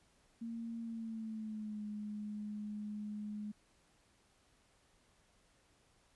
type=tone with pitch glide; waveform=sine; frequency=230 to 209.7 Hz; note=A#3 to G#3; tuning=-23 to +17 cents; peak=-40 dBFS; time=0.41-3.52 s; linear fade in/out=10 ms; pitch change=-160 cents; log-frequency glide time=0.82-1.83 s; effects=pink hiss -71 dBFS RMS until 6.15 s + resampled to 24000 Hz